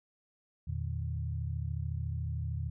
sine tone cluster, 82.1 / 115.7 / 150.2 Hz, E2 / A#2 / D3, -6 / -13 / +39 cents, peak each -35 / -37 / -40 dBFS, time 0.67-2.7 s, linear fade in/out 10 ms, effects none

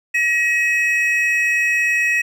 triangle tone pair together, 1904 / 2553 Hz, A#6 / D#7, +36 / +44 cents, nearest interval perfect fourth, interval 508 cents, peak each -16 / -16 dBFS, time 0.14-2.22 s, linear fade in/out 10 ms, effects none

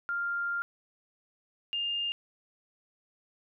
sine tone pair in turn, 1396.9 / 2813 Hz, F6 / F7, 0 / +12 cents, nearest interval octave, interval 1212 cents, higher second, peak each -29 / -29 dBFS, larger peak neither, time 0.09-0.62 / 1.73-2.12 s, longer first, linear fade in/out 0 ms, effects none

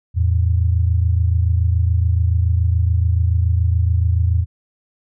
sine tone pair together, 83.2 / 110.23 Hz, E2 / A2, +17 / +4 cents, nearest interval perfect fourth, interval 487 cents, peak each -14 / -19 dBFS, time 0.14-4.46 s, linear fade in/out 50 ms, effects none

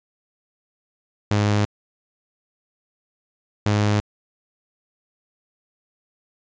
sawtooth tone pair in turn, 103.83 / 104.33 Hz, G#2 / G#2, 0 / +8 cents, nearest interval unison, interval 8 cents, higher second, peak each -13 dBFS, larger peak neither, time 1.31-1.65 / 3.66-4 s, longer neither, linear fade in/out 0 ms, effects resampled to 16000 Hz

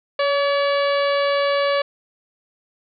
harmonic tone with a mistuned harmonic, 570 Hz, C#5, 48 cents sharp, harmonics 1 / 2 / 3 / 4 / 5 / 6 / 7 / 8, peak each -18 / -24 / -28 / -30 / -32 / -34 / -35 / -36 dBFS, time 0.19-1.82 s, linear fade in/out 5 ms, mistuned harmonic 1, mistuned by -20 cents, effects none

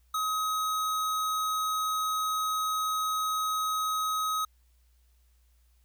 square tone, 1267 Hz, D#6, 31 cents sharp, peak -28 dBFS, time 0.14-4.45 s, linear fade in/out 5 ms, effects added 60 Hz sine -61 dBFS peak until 5.84 s + white hiss -73 dBFS RMS until 5.84 s

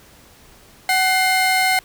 35% pulse tone pair together, 751 / 2112 Hz, F#5 / C7, +26 / +16 cents, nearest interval octave + tritone, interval 1790 cents, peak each -16 dBFS, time 0.89-1.79 s, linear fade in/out 2 ms, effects pink hiss -48 dBFS RMS until 1.84 s

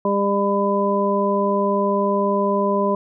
harmonic tone, 200.4 Hz, G3, 38 cents sharp, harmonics 1 / 2 / 3 / 5, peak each -22 / -22 / -22 / -22 dBFS, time 0.05-2.95 s, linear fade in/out 2 ms, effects none

